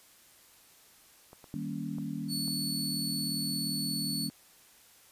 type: clicks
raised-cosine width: 1 ms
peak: -36 dBFS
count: 4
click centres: 1.331 / 1.442 / 1.984 / 2.48 s
type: chord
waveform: sine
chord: Eb dominant seventh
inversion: none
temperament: equal with one note detuned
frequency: 155.56 / 196 / 233.1 / 278.6 Hz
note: Eb3 / G3 / Bb3 / Db4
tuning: 0 / 0 / 0 / +9 cents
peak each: -39 dBFS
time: 1.54-4.3 s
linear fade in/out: 0 ms
type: tone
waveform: sawtooth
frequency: 4435 Hz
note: C#8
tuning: in tune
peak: -30 dBFS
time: 2.28-4.3 s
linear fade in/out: 50 ms
effects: white hiss -59 dBFS RMS until 5.11 s + resampled to 32000 Hz